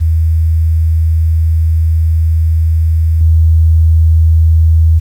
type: tone with level steps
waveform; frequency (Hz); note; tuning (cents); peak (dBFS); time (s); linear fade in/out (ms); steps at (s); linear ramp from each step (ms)
sine; 80.6; E2; -38; -7 / -4; 0-5; 20; 3.21; 2
effects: 7-bit

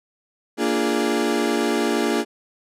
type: chord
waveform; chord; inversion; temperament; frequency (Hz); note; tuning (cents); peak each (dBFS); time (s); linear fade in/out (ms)
35% pulse; Bb dominant seventh; none; equal with one note detuned; 233.1 / 293.7 / 346.6 / 415.3; Bb3 / D4 / F4 / Ab4; 0 / 0 / -13 / 0; -23; 0.57-2.25; 50
effects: low-pass 11000 Hz 12 dB/octave

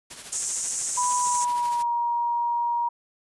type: noise with tremolo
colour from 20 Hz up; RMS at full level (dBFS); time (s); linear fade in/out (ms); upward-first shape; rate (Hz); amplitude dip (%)
white; -37; 0.1-1.83; 10; triangle; 13; 60
type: band-pass noise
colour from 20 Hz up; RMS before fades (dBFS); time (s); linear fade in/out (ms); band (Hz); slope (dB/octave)
white; -29; 0.32-1.45; 10; 6200 to 8500; 48
type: tone with pitch glide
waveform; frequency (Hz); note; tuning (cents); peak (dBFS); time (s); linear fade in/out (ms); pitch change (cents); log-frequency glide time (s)
sine; 987.8 to 947.6; B5 to A#5; 0 to +28; -22; 0.97-2.89; 10; -72; 1.19-1.87
effects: resampled to 24000 Hz

